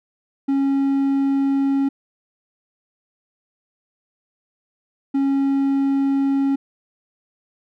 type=tone bursts at uneven times; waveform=triangle; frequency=274.6 Hz; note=C#4; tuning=16 cents flat; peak=-14 dBFS; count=2; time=0.48-1.89 / 5.14-6.56 s; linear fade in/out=10 ms; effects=none